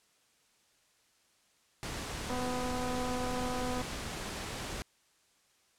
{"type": "noise", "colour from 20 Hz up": "pink", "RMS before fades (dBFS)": -39, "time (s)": [1.83, 4.82], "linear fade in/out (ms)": 0}
{"type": "click train", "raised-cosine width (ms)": 1, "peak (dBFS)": -25, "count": 380, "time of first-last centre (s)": [2.3, 3.816], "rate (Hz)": 250}
{"effects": ["white hiss -69 dBFS RMS until 5.78 s", "low-pass 9000 Hz 12 dB/octave"]}